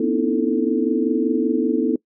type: tone cluster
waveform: sine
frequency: 240.4 / 261 / 305.9 / 331.1 / 441.6 Hz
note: B3 / C4 / D#4 / E4 / A4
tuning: -46 / -4 / -29 / +8 / +6 cents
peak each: -23 dBFS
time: 0-1.96 s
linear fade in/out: 5 ms
effects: noise-tail reverb RT60 0.1 s tail -22 dB re dry